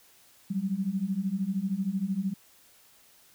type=beating tone pair; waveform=sine; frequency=185 / 198 Hz; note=F#3 / G3; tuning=0 / +18 cents; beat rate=13 Hz; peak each=-31 / -29 dBFS; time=0.5-2.34 s; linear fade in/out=10 ms; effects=white hiss -59 dBFS RMS until 3.34 s